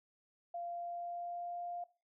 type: tone with pitch glide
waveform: sine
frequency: 692 to 700.4 Hz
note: F5 to F5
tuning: -16 to +5 cents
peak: -39 dBFS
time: 0.54-1.84 s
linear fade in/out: 5 ms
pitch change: +21 cents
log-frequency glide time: 0.65-1.64 s
effects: noise-tail reverb RT60 0.3 s tail -18 dB re dry